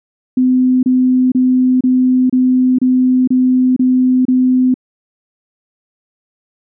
sine tone bursts, 254.8 Hz, C4, 46 cents flat, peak -8 dBFS, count 9, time 0.37-4.742 s, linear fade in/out 5 ms, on 460 ms, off 29 ms, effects none

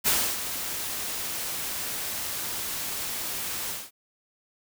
white noise with ADSR envelope, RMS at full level -22 dBFS, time 0.04-3.91 s, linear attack 31 ms, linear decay 290 ms, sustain -10 dB, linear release 210 ms, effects none

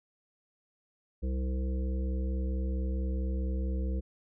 harmonic tone, 64.5 Hz, C2, 24 cents flat, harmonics 1 / 3 / 5 / 7 / 8, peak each -29 / -39 / -43 / -46 / -47 dBFS, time 1.22-4.01 s, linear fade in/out 20 ms, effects none

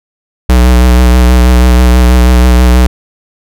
square tone with vibrato, 61.74 Hz, B1, in tune, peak -3 dBFS, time 0.49-2.87 s, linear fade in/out 5 ms, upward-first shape sine, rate 6.2 Hz, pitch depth 32 cents each way, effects none

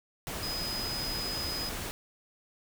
sine tone in noise, 5010 Hz, D#8, 11 cents sharp, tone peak -34 dBFS, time 0.43-1.69 s, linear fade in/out 0 ms, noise pink, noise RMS -37 dBFS, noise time 0.27-1.91 s, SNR 0 dB, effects none

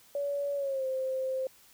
sine tone with pitch glide, 568 to 523.9 Hz, C#5 to C5, +42 to +2 cents, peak -29 dBFS, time 0.15-1.47 s, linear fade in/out 2 ms, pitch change -140 cents, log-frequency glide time 0.55-0.85 s, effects white hiss -59 dBFS RMS until 1.73 s

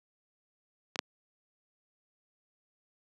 clicks, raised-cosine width 0.2 ms, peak -17 / -9 dBFS, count 2, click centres 0.958 / 0.991 s, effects high-pass 200 Hz 12 dB/octave

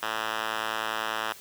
5% pulse tone with band-pass filter, 110 Hz, A2, in tune, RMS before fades -31 dBFS, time 0.02-1.33 s, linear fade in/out 10 ms, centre 2000 Hz, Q 1.2, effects white hiss -48 dBFS RMS until 1.4 s + high-pass 60 Hz 12 dB/octave

